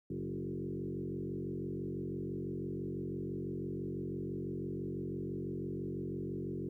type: tone with frequency modulation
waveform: sine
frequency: 257.5 Hz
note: C4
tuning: 28 cents flat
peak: -36 dBFS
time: 0.1-6.69 s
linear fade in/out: 5 ms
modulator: 46 Hz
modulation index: 3.2
effects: 13-bit